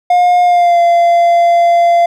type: tone with pitch glide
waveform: triangle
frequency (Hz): 713 to 687.9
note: F5 to F5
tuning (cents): +36 to -26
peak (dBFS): -4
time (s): 0.1-2.06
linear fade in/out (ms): 5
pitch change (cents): -62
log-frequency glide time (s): 0.43-0.8
effects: none